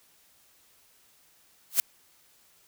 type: noise with exponential growth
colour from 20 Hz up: blue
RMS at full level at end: -17 dBFS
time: 1.7-1.8 s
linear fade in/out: 1 ms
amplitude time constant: 20 ms
effects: white hiss -62 dBFS RMS until 2.67 s